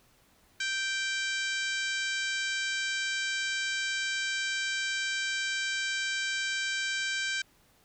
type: harmonic tone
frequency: 782 Hz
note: G5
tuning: 4 cents flat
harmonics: 2 / 3 / 4 / 5 / 6 / 7 / 8 / 9 / 10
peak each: -32 / -36 / -38 / -40 / -42 / -43 / -44 / -45 / -46 dBFS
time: 0.6-7.42 s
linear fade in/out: 5 ms
effects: pink hiss -64 dBFS RMS until 7.84 s